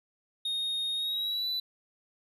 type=tone with pitch glide; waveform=triangle; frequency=3713 to 3979 Hz; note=A#7 to B7; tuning=-8 to +12 cents; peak=-28 dBFS; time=0.45-1.6 s; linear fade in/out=5 ms; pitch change=+120 cents; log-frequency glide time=0.95-1.48 s; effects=none